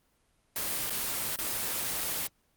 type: noise with dropouts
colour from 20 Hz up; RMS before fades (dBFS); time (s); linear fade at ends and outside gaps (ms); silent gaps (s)
white; -32; 0.56-2.27; 2; 0.898-0.904 / 1.36-1.387
effects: pink hiss -71 dBFS RMS until 2.56 s + Opus 24 kbps